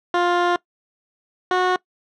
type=tone pair in turn; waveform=15% pulse; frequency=351.4 / 365.9 Hz; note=F4 / F#4; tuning=+11 / -19 cents; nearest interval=minor second; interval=70 cents; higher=second; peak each=-10 dBFS; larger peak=neither; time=0.14-0.56 / 1.51-1.76 s; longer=first; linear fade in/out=2 ms; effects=noise-tail reverb RT60 0.1 s tail -21 dB re dry + low-pass 3000 Hz 12 dB/octave